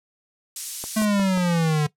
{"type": "high-pass noise", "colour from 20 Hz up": "pink", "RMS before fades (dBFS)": -30, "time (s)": [0.56, 1.05], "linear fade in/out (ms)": 2, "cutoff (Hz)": 7200, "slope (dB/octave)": 12}
{"type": "click train", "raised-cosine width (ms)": 1, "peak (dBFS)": -20, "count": 4, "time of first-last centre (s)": [0.84, 1.375], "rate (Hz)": 5.61}
{"type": "exponential sweep", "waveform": "square", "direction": "down", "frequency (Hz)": [219.5, 146.83], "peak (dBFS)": -19, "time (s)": [0.96, 1.87], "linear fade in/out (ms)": 10}
{"effects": ["noise-tail reverb RT60 0.1 s tail -18 dB re dry", "low-pass 11000 Hz 12 dB/octave"]}